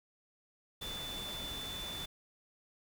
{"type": "tone in noise", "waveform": "sine", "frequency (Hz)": 3508, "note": "A7", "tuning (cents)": -6, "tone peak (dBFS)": -41, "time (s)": [0.81, 2.06], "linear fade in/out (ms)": 10, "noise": "pink", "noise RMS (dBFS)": -45, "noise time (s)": [0.81, 2.06], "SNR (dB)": 1, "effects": []}